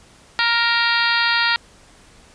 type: harmonic tone with a mistuned harmonic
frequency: 467.6 Hz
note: A#4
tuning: 5 cents sharp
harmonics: 2 / 3 / 4 / 5 / 6 / 7 / 8 / 9 / 10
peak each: -24 / -21 / -21 / -27 / -27 / -27 / -26 / -25 / -27 dBFS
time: 0.39-1.56 s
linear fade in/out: 0 ms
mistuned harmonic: 6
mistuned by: -32 cents
effects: pink hiss -49 dBFS RMS until 2.34 s + resampled to 22050 Hz